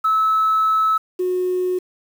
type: tone pair in turn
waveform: sine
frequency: 1300 / 364.8 Hz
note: E6 / F#4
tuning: -24 / -24 cents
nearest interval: octave + minor seventh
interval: 2200 cents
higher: first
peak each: -13 / -17 dBFS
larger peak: first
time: 0.04-0.98 / 1.19-1.79 s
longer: first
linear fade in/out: 10 ms
effects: tanh soft clip ceiling -10 dBFS + 7-bit